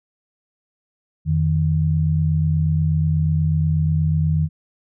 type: tone pair together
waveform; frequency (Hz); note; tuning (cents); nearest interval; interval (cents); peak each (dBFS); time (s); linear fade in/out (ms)
sine; 87.31 / 155.57; F2 / D#3; 0 / 0; minor seventh; 1000; -20 / -17; 1.25-4.49; 50
effects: none